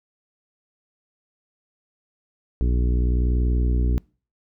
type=harmonic tone; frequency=60.7 Hz; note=B1; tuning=29 cents flat; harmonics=1 / 2 / 3 / 4 / 5 / 6 / 7; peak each=-18 / -29 / -33 / -33 / -34 / -38 / -38 dBFS; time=2.61-3.98 s; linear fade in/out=0 ms; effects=noise-tail reverb RT60 0.4 s tail -26 dB re dry